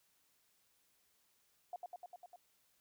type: tone with echo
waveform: sine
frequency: 714 Hz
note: F5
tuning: 38 cents sharp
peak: -40 dBFS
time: 1.73-1.76 s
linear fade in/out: 2 ms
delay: 100 ms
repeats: 6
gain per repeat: -2 dB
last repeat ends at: 2.36 s
effects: white hiss -75 dBFS RMS until 2.8 s